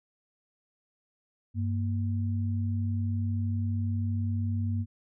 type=tone pair together; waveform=sine; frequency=97.7 / 233.1 Hz; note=G2 / A#3; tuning=-5 / 0 cents; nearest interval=octave + minor third; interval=1505 cents; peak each=-27 / -34 dBFS; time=1.54-4.86 s; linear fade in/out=50 ms; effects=none